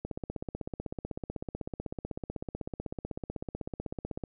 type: click train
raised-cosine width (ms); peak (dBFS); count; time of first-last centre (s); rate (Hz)
2; -22; 68; 0.05-4.237; 16
effects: none